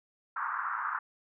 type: band-pass noise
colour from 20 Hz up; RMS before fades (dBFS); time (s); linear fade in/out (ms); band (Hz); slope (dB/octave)
white; -34; 0.36-0.99; 5; 990 to 1500; 48
effects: none